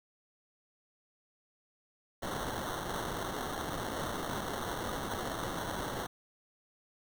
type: noise with sample-and-hold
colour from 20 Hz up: violet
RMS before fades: -37 dBFS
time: 2.22-6.07 s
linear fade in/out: 10 ms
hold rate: 2450 Hz
effects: none